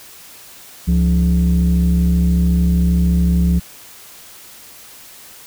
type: tone pair together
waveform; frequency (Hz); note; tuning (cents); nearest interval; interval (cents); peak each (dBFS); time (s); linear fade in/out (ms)
sine; 69.29 / 174.61; C#2 / F3; 0 / 0; octave + major third; 1600; -12; 0.87-3.6; 20
effects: tanh soft clip ceiling -8 dBFS + white hiss -40 dBFS RMS until 5.46 s